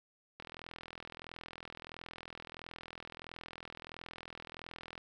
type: click train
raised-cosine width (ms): 0.3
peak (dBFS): -29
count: 191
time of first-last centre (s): 0.4-4.978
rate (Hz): 41.5
effects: none